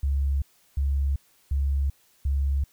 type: tone bursts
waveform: sine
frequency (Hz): 69.3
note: C#2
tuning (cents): 0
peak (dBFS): -21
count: 4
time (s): 0.03-2.64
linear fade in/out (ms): 5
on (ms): 390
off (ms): 350
effects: white hiss -62 dBFS RMS until 2.72 s